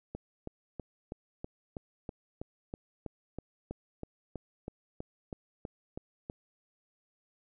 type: click train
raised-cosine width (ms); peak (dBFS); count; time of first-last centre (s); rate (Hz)
2; -25; 20; 0.15-6.299; 3.09
effects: none